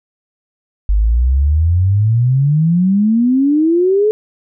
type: exponential sweep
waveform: sine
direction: up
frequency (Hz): 49 to 436.1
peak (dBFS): -9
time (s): 0.89-4.11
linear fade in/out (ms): 0
effects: none